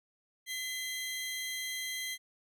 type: tone pair together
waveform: sawtooth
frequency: 2029 / 3221 Hz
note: B6 / G7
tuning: +46 / +46 cents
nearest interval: minor sixth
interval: 800 cents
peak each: -34 / -37 dBFS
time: 0.46-2.18 s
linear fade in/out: 50 ms
effects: none